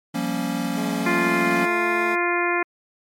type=chord; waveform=square; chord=G half-diminished seventh; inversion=third; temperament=equal with one note detuned; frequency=174.61 / 194.08 / 233.1 / 277.2 Hz; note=F3 / G3 / Bb3 / Db4; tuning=0 / -17 / 0 / 0 cents; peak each=-30 / -32 / -28 / -28 dBFS; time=0.14-1.66 s; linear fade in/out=10 ms
type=tone with pitch glide; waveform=15% pulse; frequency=211.6 to 218.6 Hz; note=G#3 to A3; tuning=+33 to -11 cents; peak=-24 dBFS; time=0.76-2.16 s; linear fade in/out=20 ms; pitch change=+56 cents; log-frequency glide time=0.97-1.2 s
type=harmonic tone; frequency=349.2 Hz; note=F4; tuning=in tune; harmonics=1 / 2 / 3 / 4 / 5 / 6 / 7; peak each=-24 / -28 / -26 / -29 / -27 / -27 / -29 dBFS; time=1.06-2.63 s; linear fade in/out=5 ms
effects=MP3 64 kbps